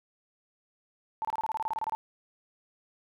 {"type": "tone bursts", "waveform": "sine", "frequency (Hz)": 882, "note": "A5", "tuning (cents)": 4, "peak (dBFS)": -28, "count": 14, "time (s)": [1.22, 1.95], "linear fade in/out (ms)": 0, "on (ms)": 28, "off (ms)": 26}
{"type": "clicks", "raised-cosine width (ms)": 0.3, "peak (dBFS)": -28, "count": 2, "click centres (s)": [1.299, 1.786]}
{"effects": []}